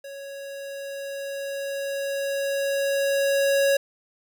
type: tone with level ramp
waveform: square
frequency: 554.4 Hz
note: C#5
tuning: in tune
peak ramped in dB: -37 to -18 dBFS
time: 0.04-3.77 s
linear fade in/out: 5 ms
effects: none